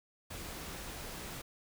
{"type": "noise", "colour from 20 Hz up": "pink", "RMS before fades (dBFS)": -44, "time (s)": [0.3, 1.42], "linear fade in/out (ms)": 10, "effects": []}